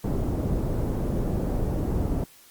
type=low-pass noise; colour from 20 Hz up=pink; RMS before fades=-26 dBFS; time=0.04-2.24 s; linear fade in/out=2 ms; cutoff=440 Hz; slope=12 dB/octave; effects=white hiss -53 dBFS RMS until 2.5 s + Opus 48 kbps